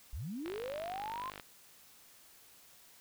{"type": "linear sweep", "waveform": "sine", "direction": "up", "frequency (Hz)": [45.55, 1065], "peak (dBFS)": -38, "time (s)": [0.13, 1.3], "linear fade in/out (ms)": 0}
{"type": "click train", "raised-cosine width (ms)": 0.3, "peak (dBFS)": -28, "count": 48, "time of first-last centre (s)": [0.46, 1.398], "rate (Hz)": 50.1}
{"effects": ["white hiss -60 dBFS RMS until 3 s"]}